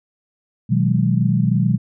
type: chord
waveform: sine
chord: G# minor seventh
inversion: first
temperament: equal with one note detuned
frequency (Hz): 123.47 / 158.47 / 185 / 207.7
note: B2 / D#3 / F#3 / G#3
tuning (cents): 0 / +32 / 0 / 0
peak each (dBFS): -18 / -20 / -19 / -22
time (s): 0.69-1.78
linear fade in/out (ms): 20
effects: none